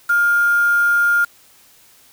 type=tone with quantisation; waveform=sine; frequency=1409 Hz; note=F6; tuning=15 cents sharp; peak=-12 dBFS; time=0.09-1.25 s; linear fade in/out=10 ms; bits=5; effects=white hiss -50 dBFS RMS until 2.12 s